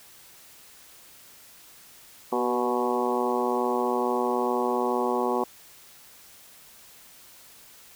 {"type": "harmonic tone with a mistuned harmonic", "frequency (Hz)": 122.3, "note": "B2", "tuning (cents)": -16, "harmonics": [2, 3, 4, 5, 6, 7, 8, 9], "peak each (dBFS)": [-31, -28, -30, -36, -32, -31, -33, -33], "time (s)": [2.32, 5.44], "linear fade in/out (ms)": 5, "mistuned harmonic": 3, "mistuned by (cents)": 32, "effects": ["white hiss -51 dBFS RMS until 7.95 s"]}